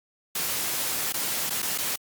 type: noise with dropouts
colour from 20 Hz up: white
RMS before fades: -28 dBFS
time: 0.35-1.96 s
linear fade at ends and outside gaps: 5 ms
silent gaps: 1.125-1.14 / 1.497-1.504 / 1.621-1.626 / 1.779-1.783 s
effects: high-pass 100 Hz 12 dB/octave + Opus 48 kbps